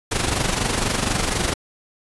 pink noise with amplitude modulation, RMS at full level -19 dBFS, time 0.11-1.54 s, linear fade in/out 10 ms, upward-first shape sine, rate 24.1 Hz, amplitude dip 60%, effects resampled to 24000 Hz

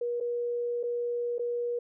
sine tone with dropouts, 479.4 Hz, A#4, 48 cents sharp, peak -28 dBFS, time 0.01-1.79 s, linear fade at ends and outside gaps 5 ms, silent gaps 0.202-0.208 / 0.831-0.836 / 1.383-1.393 s, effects none

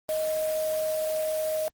sine tone in noise, 625 Hz, D#5, 8 cents sharp, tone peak -25 dBFS, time 0.09-1.68 s, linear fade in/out 0 ms, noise white, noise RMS -38 dBFS, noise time 0.09-1.68 s, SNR +10 dB, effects Opus 24 kbps

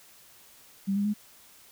sine tone with pitch steps, 196 / 202.4 / 209.1 Hz, G3 / G#3 / G#3, 0 / -44 / +12 cents, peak -24 dBFS, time 0.87-1.14 s, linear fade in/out 20 ms, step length 90 ms, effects white hiss -55 dBFS RMS until 1.71 s

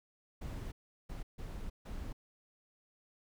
brown noise bursts at uneven times, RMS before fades -42 dBFS, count 4, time 0.41-0.72 / 1.09-1.23 / 1.38-1.7 / 1.85-2.13 s, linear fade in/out 10 ms, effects none

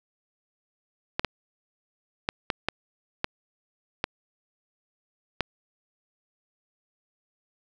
clicks, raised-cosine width 0.3 ms, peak -8 dBFS, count 8, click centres 1.195 / 1.247 / 2.289 / 2.502 / 2.686 / 3.244 / 4.041 / 5.407 s, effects none

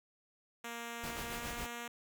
5% pulse tone with pitch glide, 234.2 to 237.2 Hz, A#3 to A#3, +8 to +30 cents, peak -30 dBFS, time 0.64-1.88 s, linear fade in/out 5 ms, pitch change +22 cents, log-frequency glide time 1.23-1.51 s
pink noise with tremolo, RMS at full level -42 dBFS, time 1.03-1.67 s, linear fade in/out 10 ms, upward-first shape sine, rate 7.2 Hz, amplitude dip 55%
effects none

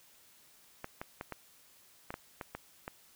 clicks, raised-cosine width 0.5 ms, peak -24 dBFS, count 9, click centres 0.844 / 1.015 / 1.211 / 1.323 / 2.105 / 2.141 / 2.412 / 2.55 / 2.879 s, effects white hiss -62 dBFS RMS until 3.15 s

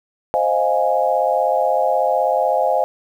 sine chord, F minor seventh, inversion second, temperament equal, 523.3 / 622.3 / 698.5 / 830.6 Hz, C5 / Eb5 / F5 / Ab5, 0 / 0 / 0 / 0 cents, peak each -20 dBFS, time 0.34-2.84 s, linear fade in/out 0 ms, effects 8-bit

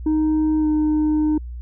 sine tone with pitch glide, 310.1 to 305.7 Hz, D#4 to D#4, -6 to -30 cents, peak -13 dBFS, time 0.06-1.38 s, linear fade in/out 5 ms, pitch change -24 cents, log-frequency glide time 0.59-0.67 s, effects tanh soft clip ceiling -15 dBFS + added 60 Hz sine -29 dBFS peak until 1.61 s

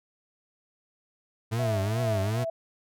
40% pulse tone with vibrato, 108.5 Hz, A2, 24 cents flat, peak -25 dBFS, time 1.51-2.45 s, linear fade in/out 20 ms, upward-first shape triangle, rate 2.5 Hz, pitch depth 220 cents each way
sine tone with tremolo, 659.3 Hz, E5, in tune, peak -27 dBFS, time 1.59-2.5 s, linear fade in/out 5 ms, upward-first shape sine, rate 2.4 Hz, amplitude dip 70%
effects none

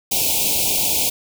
white band-stop noise, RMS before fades -19 dBFS, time 0.11-1.1 s, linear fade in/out 10 ms, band 930 to 2300 Hz, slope 96 dB/octave, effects none

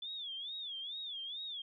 sine tone with vibrato, 3454 Hz, A7, 33 cents flat, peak -40 dBFS, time 0.02-1.62 s, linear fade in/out 5 ms, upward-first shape sine, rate 2.3 Hz, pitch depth 160 cents each way, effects none

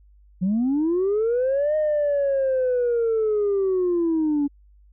sine linear two-way sweep, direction up then down, 174.61 to 619 to 281.5 Hz, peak -17 dBFS, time 0.41-4.48 s, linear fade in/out 20 ms, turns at 1.76 s, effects tanh soft clip ceiling -16 dBFS + added 50 Hz sine -50 dBFS peak until 4.92 s

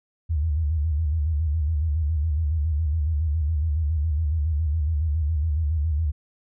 sine tone with vibrato, 77.2 Hz, D#2, 13 cents flat, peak -20 dBFS, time 0.29-6.12 s, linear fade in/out 20 ms, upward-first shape square, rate 7.2 Hz, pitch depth 99 cents each way, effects none

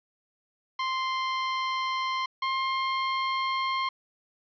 sawtooth tone pair in turn, 1046.5 / 1059.9 Hz, C6 / C6, 0 / +22 cents, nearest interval unison, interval 22 cents, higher second, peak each -23 / -22 dBFS, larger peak second, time 0.79-2.26 / 2.42-3.89 s, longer neither, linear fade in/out 5 ms, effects resampled to 11025 Hz + 10-bit

